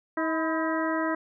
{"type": "harmonic tone with a mistuned harmonic", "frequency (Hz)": 319.7, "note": "D#4", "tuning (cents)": 47, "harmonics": [1, 2, 3, 4, 5, 6], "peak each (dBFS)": [-28, -31, -33, -34, -35, -36], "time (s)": [0.17, 1.15], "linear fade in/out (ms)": 5, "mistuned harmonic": 3, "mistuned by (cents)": 73, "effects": []}